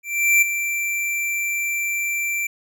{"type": "tone with ADSR envelope", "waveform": "square", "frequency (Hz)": 2349, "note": "D7", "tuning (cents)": 0, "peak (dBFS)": -12, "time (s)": [0.03, 2.47], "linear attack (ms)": 390, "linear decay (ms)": 10, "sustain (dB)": -10, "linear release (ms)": 5, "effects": []}